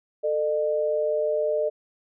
sine tone pair together, 443.6 / 605 Hz, A4 / D#5, +14 / -49 cents, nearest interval perfect fourth, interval 537 cents, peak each -26 / -23 dBFS, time 0.23-1.7 s, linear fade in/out 20 ms, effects none

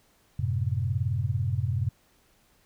sine chord, F# diminished, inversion none, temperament equal, 92.5 / 110 / 130.81 Hz, F#2 / A2 / C3, 0 / 0 / 0 cents, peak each -29 dBFS, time 0.39-1.89 s, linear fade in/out 5 ms, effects pink hiss -64 dBFS RMS until 2.65 s

